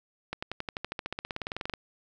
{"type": "accelerating click train", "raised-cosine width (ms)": 0.3, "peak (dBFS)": -17, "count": 23, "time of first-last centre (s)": [0.33, 1.738], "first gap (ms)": 95, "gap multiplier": 0.96, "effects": []}